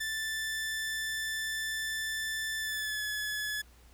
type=tone with pitch glide; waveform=sawtooth; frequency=1763 to 1708.9 Hz; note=A6 to G#6; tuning=+3 to +49 cents; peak=-29 dBFS; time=0-3.62 s; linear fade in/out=10 ms; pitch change=-54 cents; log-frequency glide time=2.59-3.03 s; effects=added 60 Hz sine -56 dBFS peak until 3.93 s + pink hiss -62 dBFS RMS until 3.93 s